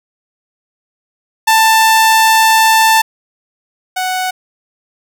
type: tone pair in turn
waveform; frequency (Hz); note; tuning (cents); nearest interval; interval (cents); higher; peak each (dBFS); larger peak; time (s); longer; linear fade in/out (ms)
sawtooth; 887 / 741.7; A5 / F#5; +14 / +4; minor third; 310; first; -3 / -11; first; 1.47-3.02 / 3.96-4.31; first; 10
effects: none